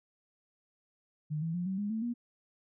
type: tone with pitch steps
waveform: sine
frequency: 152 / 163.85 / 176.63 / 190.4 / 205.3 / 221.3 / 238.5 Hz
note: D#3 / E3 / F3 / F#3 / G#3 / A3 / A#3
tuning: -40 / -10 / +20 / +50 / -20 / +10 / +40 cents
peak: -31 dBFS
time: 1.3-2.14 s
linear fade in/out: 20 ms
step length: 120 ms
effects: none